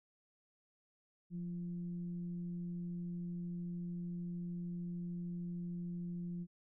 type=tone with frequency modulation; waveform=sine; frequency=174.61 Hz; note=F3; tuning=in tune; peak=-39 dBFS; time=1.3-6.47 s; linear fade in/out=50 ms; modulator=168 Hz; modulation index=0.27; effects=none